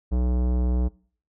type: tone with tanh clipping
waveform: sine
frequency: 61.6 Hz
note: B1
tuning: 4 cents flat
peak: -22 dBFS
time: 0.11-0.89 s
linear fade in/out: 20 ms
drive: 18 dB
effects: noise-tail reverb RT60 0.5 s tail -23 dB re dry